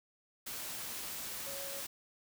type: tone in noise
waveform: sine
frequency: 554.4 Hz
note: C#5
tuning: in tune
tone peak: -46 dBFS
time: 1.46-1.81 s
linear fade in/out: 10 ms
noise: white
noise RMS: -42 dBFS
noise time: 0.46-1.87 s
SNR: -7 dB
effects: none